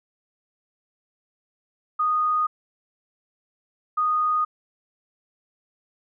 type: tone pair in turn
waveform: sine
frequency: 1237 / 1237 Hz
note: D#6 / D#6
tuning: -10 / -10 cents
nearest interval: unison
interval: 0 cents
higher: neither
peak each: -19 dBFS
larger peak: neither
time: 1.99-2.47 / 3.97-4.45 s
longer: neither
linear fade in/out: 10 ms
effects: none